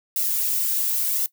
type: noise with flanger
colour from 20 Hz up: violet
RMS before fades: -23 dBFS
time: 0.16-1.26 s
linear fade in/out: 2 ms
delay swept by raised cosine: 1.4 to 3.7 ms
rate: 0.92 Hz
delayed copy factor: +0.95
effects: noise-tail reverb RT60 0.1 s tail -18 dB re dry